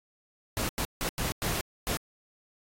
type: noise bursts at uneven times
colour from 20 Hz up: pink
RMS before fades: -31 dBFS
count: 6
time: 0.57-0.69 / 0.78-0.85 / 1.01-1.09 / 1.18-1.32 / 1.42-1.61 / 1.87-1.97 s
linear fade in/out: 0 ms
effects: AAC 48 kbps